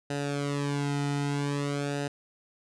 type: tone with flanger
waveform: sawtooth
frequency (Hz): 142.8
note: D3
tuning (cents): -48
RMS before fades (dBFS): -30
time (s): 0.1-2.08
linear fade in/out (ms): 5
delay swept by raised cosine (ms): 0.9 to 1.82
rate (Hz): 0.51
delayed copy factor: -0.85
effects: resampled to 22050 Hz